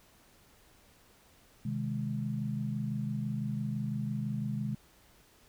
sine chord, Ab major, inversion first, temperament just, 129.78 / 155.74 / 207.7 Hz, C3 / Eb3 / Ab3, -14 / +2 / 0 cents, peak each -35 / -38 / -35 dBFS, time 1.65-4.75 s, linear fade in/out 5 ms, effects pink hiss -62 dBFS RMS until 5.48 s

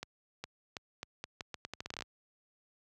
accelerating click train, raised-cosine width 0.2 ms, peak -22 dBFS, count 17, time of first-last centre 0.03-2.022 s, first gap 410 ms, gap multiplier 0.8, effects high-pass 60 Hz 12 dB/octave

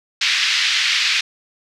pink band-pass noise, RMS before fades -18 dBFS, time 0.21-1.21 s, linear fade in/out 5 ms, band 1900 to 5000 Hz, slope 24 dB/octave, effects none

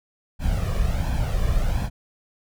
brown noise with flanger, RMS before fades -22 dBFS, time 0.39-1.9 s, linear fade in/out 50 ms, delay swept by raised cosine 1.2 to 1.73 ms, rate 1.4 Hz, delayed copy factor +0.7, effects none

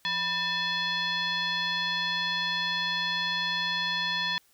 sine tone with frequency modulation, 2600 Hz, E7, 24 cents flat, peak -26 dBFS, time 0.05-4.38 s, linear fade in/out 0 ms, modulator 809 Hz, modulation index 2, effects white hiss -64 dBFS RMS until 4.53 s

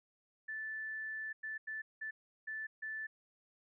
sine tone bursts at uneven times, 1754 Hz, A6, 6 cents flat, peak -39 dBFS, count 6, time 0.48-1.33 / 1.43-1.58 / 1.67-1.82 / 2.01-2.11 / 2.47-2.67 / 2.82-3.07 s, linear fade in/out 10 ms, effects none

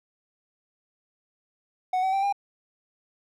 triangle tone with pitch steps, 740 / 760.4 / 781.3 / 802.8 Hz, F#5 / F#5 / G5 / G5, 0 / +47 / -6 / +41 cents, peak -20 dBFS, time 1.93-2.326 s, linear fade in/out 5 ms, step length 99 ms, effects none

